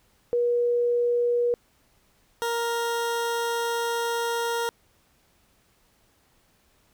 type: tone pair in turn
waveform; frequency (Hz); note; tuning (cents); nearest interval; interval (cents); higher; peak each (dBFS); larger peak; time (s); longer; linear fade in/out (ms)
sine / 20% pulse; 480.6 / 467.5; B4 / A#4; -47 / +5; unison; 48; first; -20; neither; 0.33-1.54 / 2.42-4.69; second; 0
effects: pink hiss -64 dBFS RMS until 6.93 s